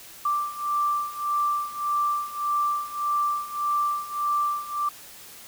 sine beating tone pair, 1174.7 / 1176.4 Hz, D6 / D6, 0 / +3 cents, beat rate 1.7 Hz, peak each -28 / -25 dBFS, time 0.25-4.89 s, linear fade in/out 5 ms, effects white hiss -45 dBFS RMS until 5.47 s

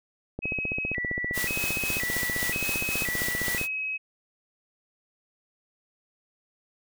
click train, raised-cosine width 2 ms, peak -19 dBFS, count 50, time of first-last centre 0.39-3.614 s, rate 15.2 Hz
sine tone with vibrato, 2235 Hz, C#7, 14 cents sharp, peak -28 dBFS, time 0.42-3.98 s, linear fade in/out 20 ms, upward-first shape square, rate 0.95 Hz, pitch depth 230 cents each way
white noise with tremolo, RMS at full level -31 dBFS, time 1.33-3.68 s, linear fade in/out 50 ms, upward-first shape sine, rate 3.8 Hz, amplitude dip 40%
effects none

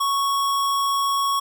square tone, 1108.7 Hz, C#6, in tune, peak -20 dBFS, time 0-1.4 s, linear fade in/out 10 ms, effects none

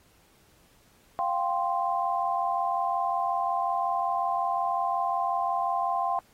sine chord, F suspended second, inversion none, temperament equal, 698.5 / 784 / 1046.5 Hz, F5 / G5 / C6, 0 / 0 / 0 cents, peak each -29 dBFS, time 1.19-6.19 s, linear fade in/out 0 ms, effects pink hiss -62 dBFS RMS until 6.33 s + AAC 48 kbps

